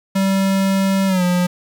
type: tone with pitch glide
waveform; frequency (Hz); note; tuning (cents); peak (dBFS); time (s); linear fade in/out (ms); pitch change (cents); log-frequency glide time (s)
square; 193.6 to 178.56; G3 to F3; -21 to +39; -15; 0.15-1.47; 10; -140; 1.07-1.23
effects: 7-bit